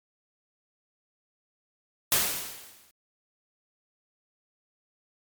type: noise with exponential decay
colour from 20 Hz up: white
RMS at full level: -21 dBFS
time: 2.12-2.91 s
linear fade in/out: 1 ms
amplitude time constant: 170 ms
effects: MP3 96 kbps